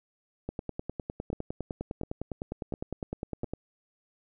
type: two click trains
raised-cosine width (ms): 2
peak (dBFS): -20 / -21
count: 31 / 4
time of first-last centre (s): 0.49-3.536 / 1.33-3.443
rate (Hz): 9.85 / 1.42
effects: none